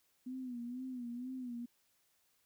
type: tone with vibrato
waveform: sine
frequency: 248.4 Hz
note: B3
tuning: 10 cents sharp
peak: -40 dBFS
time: 0.26-1.66 s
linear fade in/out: 10 ms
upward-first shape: sine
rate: 2.1 Hz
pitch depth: 83 cents each way
effects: white hiss -75 dBFS RMS until 2.45 s